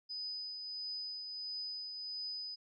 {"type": "tone with tremolo", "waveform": "sine", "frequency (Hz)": 4995, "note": "D#8", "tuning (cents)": 6, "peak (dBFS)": -38, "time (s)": [0.09, 2.56], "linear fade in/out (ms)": 20, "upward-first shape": "triangle", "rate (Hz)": 1.5, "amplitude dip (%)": 40, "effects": []}